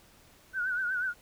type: tone with vibrato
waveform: sine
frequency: 1488 Hz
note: F#6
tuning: 9 cents sharp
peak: -28 dBFS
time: 0.53-1.14 s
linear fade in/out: 50 ms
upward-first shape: triangle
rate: 8.2 Hz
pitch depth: 96 cents each way
effects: pink hiss -59 dBFS RMS until 1.21 s